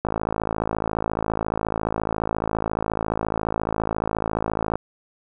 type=click train; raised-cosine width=1 ms; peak=-9 dBFS; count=257; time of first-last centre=0.05-4.756 s; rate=54.4 Hz; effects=none